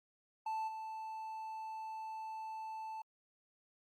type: tone with level steps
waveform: triangle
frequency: 880 Hz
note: A5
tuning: in tune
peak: -34 / -40 dBFS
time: 0.46-3.02 s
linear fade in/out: 5 ms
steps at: 0.67 s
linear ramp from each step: 20 ms
effects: Opus 48 kbps

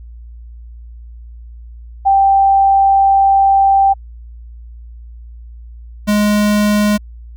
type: tone pair in turn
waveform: sine / square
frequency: 784 / 208.4 Hz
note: G5 / G#3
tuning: 0 / +6 cents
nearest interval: octave + major seventh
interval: 2294 cents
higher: first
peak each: -7 / -11 dBFS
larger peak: first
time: 2.05-3.94 / 6.07-6.98 s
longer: first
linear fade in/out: 20 ms
effects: added 58 Hz sine -31 dBFS peak until 7.36 s

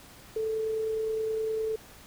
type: tone with amplitude modulation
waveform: sine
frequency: 440 Hz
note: A4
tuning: in tune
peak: -26 dBFS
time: 0.36-1.76 s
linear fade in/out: 5 ms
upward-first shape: sine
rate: 29.8 Hz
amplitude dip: 25%
effects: pink hiss -51 dBFS RMS until 2.06 s

